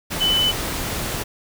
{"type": "tone in noise", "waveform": "sine", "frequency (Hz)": 3005, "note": "F#7", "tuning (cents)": 26, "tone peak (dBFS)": -16, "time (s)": [0.2, 0.52], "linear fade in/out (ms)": 20, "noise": "pink", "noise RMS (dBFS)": -26, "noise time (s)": [0.1, 1.24], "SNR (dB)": 7, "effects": []}